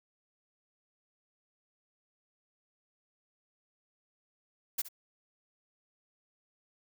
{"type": "noise with echo", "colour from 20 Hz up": "blue", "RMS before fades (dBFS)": -31, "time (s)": [4.78, 4.82], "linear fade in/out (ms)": 10, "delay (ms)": 67, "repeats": 1, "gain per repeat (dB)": -15, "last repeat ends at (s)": 4.887, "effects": []}